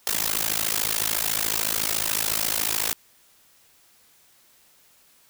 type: noise with amplitude modulation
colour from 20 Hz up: white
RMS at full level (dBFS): -21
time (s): 0.07-2.93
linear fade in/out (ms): 0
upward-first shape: sine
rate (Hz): 53.9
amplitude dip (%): 100
effects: white hiss -58 dBFS RMS until 5.29 s